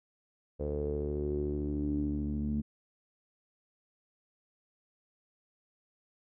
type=tone with low-pass filter sweep; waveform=sawtooth; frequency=73.5 Hz; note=D2; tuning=2 cents sharp; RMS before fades=-33 dBFS; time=0.59-2.62 s; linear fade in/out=20 ms; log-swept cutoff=490 to 230 Hz; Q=8.1; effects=none